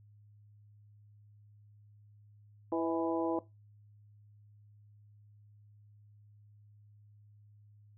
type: harmonic tone with a mistuned harmonic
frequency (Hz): 165.8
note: E3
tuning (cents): +10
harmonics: 2 / 3 / 4 / 5 / 6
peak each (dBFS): -32 / -36 / -38 / -40 / -42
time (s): 2.72-3.39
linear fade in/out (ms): 2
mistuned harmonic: 4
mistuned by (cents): -41
effects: noise-tail reverb RT60 0.2 s tail -17 dB re dry + added 104 Hz sine -57 dBFS peak until 7.97 s